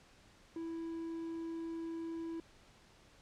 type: tone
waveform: triangle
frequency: 329.6 Hz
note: E4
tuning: in tune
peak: -37 dBFS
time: 0.56-2.4 s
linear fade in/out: 2 ms
effects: pink hiss -63 dBFS RMS until 3.21 s + low-pass 7000 Hz 12 dB/octave